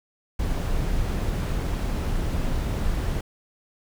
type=noise; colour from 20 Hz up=brown; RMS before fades=-25 dBFS; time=0.39-3.21 s; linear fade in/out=5 ms; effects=none